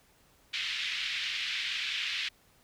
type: band-pass noise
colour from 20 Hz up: white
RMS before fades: -34 dBFS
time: 0.53-2.29 s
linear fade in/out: 10 ms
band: 2000 to 3600 Hz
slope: 24 dB/octave
effects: pink hiss -64 dBFS RMS until 2.63 s